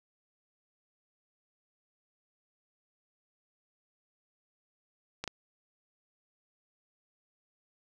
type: clicks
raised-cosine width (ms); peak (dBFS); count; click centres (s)
0.2; -18; 2; 5.24 / 5.277
effects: 9-bit